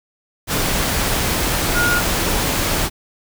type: tone in noise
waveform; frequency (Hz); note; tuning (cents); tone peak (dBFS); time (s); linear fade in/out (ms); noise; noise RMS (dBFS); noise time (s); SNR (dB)
sine; 1429; F6; +39; -16; 1.73-2.02; 50; pink; -19; 0.47-2.9; 0
effects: none